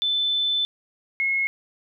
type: tone pair in turn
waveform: sine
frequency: 3520 / 2170 Hz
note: A7 / C#7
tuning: 0 / -37 cents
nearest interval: minor sixth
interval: 837 cents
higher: first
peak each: -20 dBFS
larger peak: neither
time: 0.02-0.65 / 1.2-1.47 s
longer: first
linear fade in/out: 0 ms
effects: none